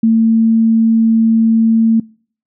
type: tone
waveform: sine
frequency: 225.2 Hz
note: A3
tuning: 40 cents sharp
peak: -7 dBFS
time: 0.03-2 s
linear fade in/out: 5 ms
effects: noise-tail reverb RT60 0.5 s tail -26 dB re dry